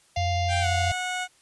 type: harmonic tone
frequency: 698.5 Hz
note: F5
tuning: in tune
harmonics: 1 / 3 / 4 / 5 / 6 / 7 / 8 / 9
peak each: -26 / -36 / -38 / -40 / -42 / -43 / -44 / -45 dBFS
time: 0.16-0.92 s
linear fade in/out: 5 ms
type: tone with vibrato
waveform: sine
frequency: 88.8 Hz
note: F2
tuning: 29 cents sharp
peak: -25 dBFS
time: 0.17-0.92 s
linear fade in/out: 5 ms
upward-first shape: triangle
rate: 9.1 Hz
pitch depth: 14 cents each way
type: tone with pitch glide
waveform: 15% pulse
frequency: 784 to 731.5 Hz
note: G5 to F#5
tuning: 0 to -20 cents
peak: -21 dBFS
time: 0.48-1.28 s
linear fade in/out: 50 ms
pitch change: -120 cents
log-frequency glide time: 0.61-0.67 s
effects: white hiss -60 dBFS RMS until 1.41 s + resampled to 24000 Hz